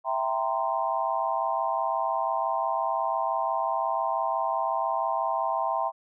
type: chord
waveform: sine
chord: C dominant seventh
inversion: first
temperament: equal with one note detuned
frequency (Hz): 659.3 / 784 / 932.3 / 1038.1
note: E5 / G5 / Bb5 / C6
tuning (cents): 0 / 0 / 0 / -14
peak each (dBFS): -30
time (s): 0.04-5.92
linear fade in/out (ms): 50
effects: none